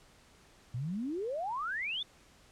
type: exponential sweep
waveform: sine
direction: up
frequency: 113.4 to 3627 Hz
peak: -33 dBFS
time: 0.74-2.03 s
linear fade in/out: 5 ms
effects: pink hiss -61 dBFS RMS until 2.51 s + low-pass 9000 Hz 12 dB/octave